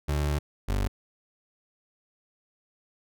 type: tone pair in turn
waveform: 30% pulse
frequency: 73.42 / 48.8 Hz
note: D2 / G1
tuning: 0 / -7 cents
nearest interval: perfect fifth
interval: 707 cents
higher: first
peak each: -22 dBFS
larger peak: neither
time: 0.08-0.39 / 0.68-0.88 s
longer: first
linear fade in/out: 10 ms
effects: none